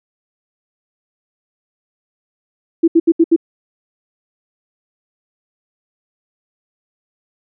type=tone bursts; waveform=sine; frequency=331.3 Hz; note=E4; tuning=9 cents sharp; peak=-6 dBFS; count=5; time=2.83-3.363 s; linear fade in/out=10 ms; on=49 ms; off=72 ms; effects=none